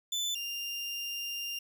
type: tone pair in turn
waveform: 30% pulse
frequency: 3508 / 2796 Hz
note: A7 / F7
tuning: -6 / +1 cents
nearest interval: major third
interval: 393 cents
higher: first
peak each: -28 / -32 dBFS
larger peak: first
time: 0.12-0.35 / 0.35-1.59 s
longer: second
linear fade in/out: 5 ms
effects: none